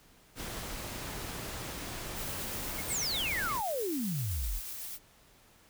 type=noise; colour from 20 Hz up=pink; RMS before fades=-40 dBFS; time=0.35-3.62 s; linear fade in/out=50 ms
type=noise with tremolo; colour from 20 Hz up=blue; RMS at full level=-40 dBFS; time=2.14-4.99 s; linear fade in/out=50 ms; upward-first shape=triangle; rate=7.9 Hz; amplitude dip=25%
type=tone bursts; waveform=sine; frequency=2163 Hz; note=C#7; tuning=43 cents flat; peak=-40 dBFS; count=7; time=2.78-3.523 s; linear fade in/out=5 ms; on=35 ms; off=83 ms
type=exponential sweep; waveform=sine; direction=down; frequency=9397 to 35.1 Hz; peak=-31 dBFS; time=2.87-4.61 s; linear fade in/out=50 ms
effects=pink hiss -61 dBFS RMS until 5.69 s